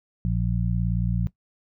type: harmonic tone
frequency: 58.27 Hz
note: A#1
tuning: in tune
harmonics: 1 / 2 / 3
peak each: -26 / -26 / -26 dBFS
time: 0.25-1.27 s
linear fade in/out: 0 ms
effects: noise-tail reverb RT60 0.1 s tail -17 dB re dry